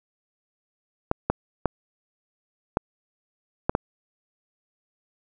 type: clicks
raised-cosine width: 1 ms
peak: -6 dBFS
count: 6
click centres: 1.114 / 1.3 / 1.657 / 2.771 / 3.695 / 3.751 s
effects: none